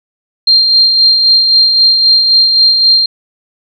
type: tone with tremolo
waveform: sine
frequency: 4186 Hz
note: C8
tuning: in tune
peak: -3 dBFS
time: 0.47-3.06 s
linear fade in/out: 5 ms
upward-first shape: sine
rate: 3.8 Hz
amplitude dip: 40%
effects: none